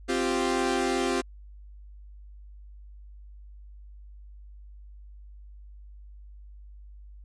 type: chord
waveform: sawtooth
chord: C suspended fourth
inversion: none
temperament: equal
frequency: 261.6 / 349.2 / 392 Hz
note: C4 / F4 / G4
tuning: 0 / 0 / 0 cents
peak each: -25 dBFS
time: 0.08-1.22 s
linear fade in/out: 20 ms
effects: added 50 Hz sine -44 dBFS peak until 7.24 s + resampled to 22050 Hz